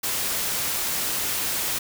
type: noise with amplitude modulation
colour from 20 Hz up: white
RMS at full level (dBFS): -25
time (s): 0.03-1.79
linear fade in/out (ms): 10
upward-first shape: sine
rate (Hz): 239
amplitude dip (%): 25
effects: none